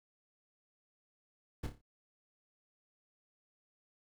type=noise with echo; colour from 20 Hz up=brown; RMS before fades=-35 dBFS; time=1.63-1.67 s; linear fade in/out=10 ms; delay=29 ms; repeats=5; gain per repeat=-7 dB; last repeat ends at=1.815 s; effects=none